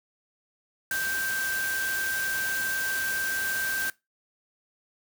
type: tone in noise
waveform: sine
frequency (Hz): 1568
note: G6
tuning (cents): 0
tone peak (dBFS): -27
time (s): 0.91-3.9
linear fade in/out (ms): 2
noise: white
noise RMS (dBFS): -34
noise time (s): 0.91-3.9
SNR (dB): +4
effects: noise-tail reverb RT60 0.2 s tail -20 dB re dry